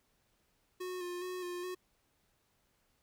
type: tone with vibrato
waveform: square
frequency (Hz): 360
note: F#4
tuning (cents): -47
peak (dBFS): -39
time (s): 0.8-1.75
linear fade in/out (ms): 10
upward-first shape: square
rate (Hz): 2.4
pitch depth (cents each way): 26
effects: pink hiss -75 dBFS RMS until 3.02 s